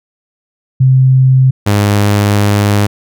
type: tone pair in turn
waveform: sine / sawtooth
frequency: 130.81 / 102.57 Hz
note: C3 / G#2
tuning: 0 / -21 cents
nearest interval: major third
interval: 421 cents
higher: first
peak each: -4 dBFS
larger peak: neither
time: 0.8-1.51 / 1.66-2.87 s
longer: second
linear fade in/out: 10 ms
effects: none